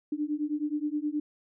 sine beating tone pair, 293.7 / 303.2 Hz, D4 / D#4, 0 / -45 cents, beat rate 9.5 Hz, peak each -31 / -31 dBFS, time 0.12-1.2 s, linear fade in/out 5 ms, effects none

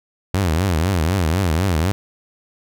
sawtooth tone with vibrato, 87.31 Hz, F2, in tune, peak -12 dBFS, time 0.34-1.92 s, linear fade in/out 0 ms, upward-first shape triangle, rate 4 Hz, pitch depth 270 cents each way, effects none

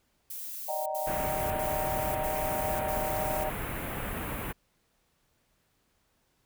violet noise bursts, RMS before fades -39 dBFS, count 5, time 0.3-3.44 s, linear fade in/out 5 ms, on 560 ms, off 85 ms
sine chord, Eb major seventh, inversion third, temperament equal with one note detuned, 587.3 / 622.3 / 767.4 / 932.3 Hz, D5 / Eb5 / G5 / Bb5, 0 / 0 / -37 / 0 cents, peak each -38 / -34 / -34 / -39 dBFS, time 0.68-3.5 s, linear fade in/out 10 ms
pink band-stop noise, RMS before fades -35 dBFS, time 1.06-4.53 s, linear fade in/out 20 ms, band 2600 to 11000 Hz, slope 24 dB/octave
effects pink hiss -72 dBFS RMS until 6.45 s

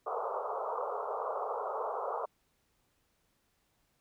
pink band-pass noise, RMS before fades -36 dBFS, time 0.06-2.26 s, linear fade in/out 10 ms, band 420 to 1300 Hz, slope 96 dB/octave, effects pink hiss -75 dBFS RMS until 4 s

